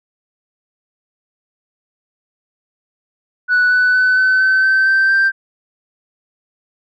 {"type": "tone with pitch steps", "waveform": "sine", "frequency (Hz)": [1480, 1492.9, 1505.9, 1519, 1532.2, 1545.5, 1559, 1572.5], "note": ["F#6", "F#6", "F#6", "F#6", "G6", "G6", "G6", "G6"], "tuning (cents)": [0, 15, 30, 45, -40, -25, -10, 5], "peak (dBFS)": -8, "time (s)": [3.48, 5.32], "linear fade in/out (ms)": 50, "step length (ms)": 230, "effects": ["tanh soft clip ceiling -8 dBFS"]}